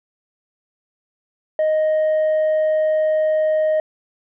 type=tone; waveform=sine; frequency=622.3 Hz; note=D#5; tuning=in tune; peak=-12 dBFS; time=1.59-3.8 s; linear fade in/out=2 ms; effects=tanh soft clip ceiling -14 dBFS